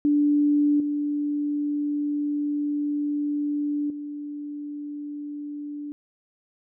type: tone with level steps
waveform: sine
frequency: 292.6 Hz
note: D4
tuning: 6 cents flat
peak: -17 / -23 / -31 dBFS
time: 0.05-5.92 s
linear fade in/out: 0 ms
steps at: 0.8 / 3.9 s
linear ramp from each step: 2 ms
effects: none